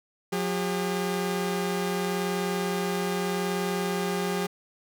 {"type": "tone pair together", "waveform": "sawtooth", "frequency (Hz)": [180.94, 402.7], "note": ["F#3", "G4"], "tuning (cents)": [-38, 47], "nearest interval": "octave + major second", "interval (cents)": 1385, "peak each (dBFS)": -25, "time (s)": [0.32, 4.47], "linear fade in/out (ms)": 10, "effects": []}